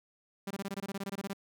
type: tone bursts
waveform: sawtooth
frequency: 197.1 Hz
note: G3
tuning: 10 cents sharp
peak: -31 dBFS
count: 15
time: 0.47-1.333 s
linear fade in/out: 5 ms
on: 37 ms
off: 22 ms
effects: none